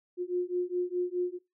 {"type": "beating tone pair", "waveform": "sine", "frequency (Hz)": [355.4, 360.2], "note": ["F4", "F#4"], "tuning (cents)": [30, -46], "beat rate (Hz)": 4.8, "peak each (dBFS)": -31, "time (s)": [0.17, 1.39], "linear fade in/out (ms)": 50, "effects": ["noise-tail reverb RT60 0.2 s tail -19 dB re dry"]}